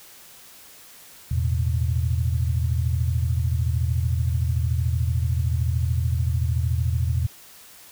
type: chord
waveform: sine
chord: E suspended fourth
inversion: none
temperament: equal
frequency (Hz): 82.41 / 110 / 123.47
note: E2 / A2 / B2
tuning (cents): 0 / 0 / 0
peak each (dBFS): -22 / -27 / -25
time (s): 1.31-7.27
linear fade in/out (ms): 5
effects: white hiss -47 dBFS RMS until 7.91 s